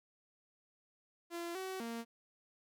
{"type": "tone with pitch steps", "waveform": "sawtooth", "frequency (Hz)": [341.7, 377.8, 231.5], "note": ["F4", "F#4", "A#3"], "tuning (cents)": [-38, 36, -12], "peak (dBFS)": -36, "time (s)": [1.3, 2.05], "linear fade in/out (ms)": 50, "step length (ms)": 250, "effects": []}